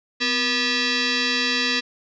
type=tone with frequency modulation; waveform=sine; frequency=987.8 Hz; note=B5; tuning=in tune; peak=-19 dBFS; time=0.2-1.81 s; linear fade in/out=20 ms; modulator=733 Hz; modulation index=5.8; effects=none